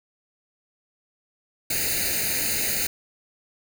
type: noise with comb filter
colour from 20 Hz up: white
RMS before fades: -25 dBFS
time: 1.7-2.87 s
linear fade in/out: 5 ms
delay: 0.45 ms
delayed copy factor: +1
effects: none